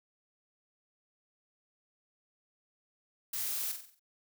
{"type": "noise with echo", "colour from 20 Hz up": "blue", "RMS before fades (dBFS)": -36, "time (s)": [3.33, 3.72], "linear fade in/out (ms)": 5, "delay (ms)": 46, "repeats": 6, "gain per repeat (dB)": -6, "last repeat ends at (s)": 3.996, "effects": []}